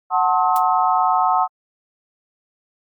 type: chord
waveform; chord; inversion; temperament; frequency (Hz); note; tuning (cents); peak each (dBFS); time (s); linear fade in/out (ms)
sine; F# diminished seventh; none; just; 740 / 888 / 1065.6 / 1278.7; F#5 / A5 / C6 / Eb6; 0 / +16 / +31 / +47; -18 / -20 / -21 / -21; 0.1-1.48; 50
type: noise with exponential decay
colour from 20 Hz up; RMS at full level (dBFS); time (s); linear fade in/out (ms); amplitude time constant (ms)
blue; -26; 0.56-0.63; 0; 15
effects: Opus 48 kbps